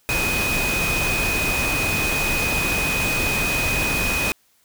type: tone in noise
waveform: sine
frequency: 2500 Hz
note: D#7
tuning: 8 cents sharp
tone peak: -22 dBFS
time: 0.09-4.32 s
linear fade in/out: 0 ms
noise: pink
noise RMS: -24 dBFS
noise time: 0.09-4.32 s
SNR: -1 dB
effects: white hiss -61 dBFS RMS until 4.64 s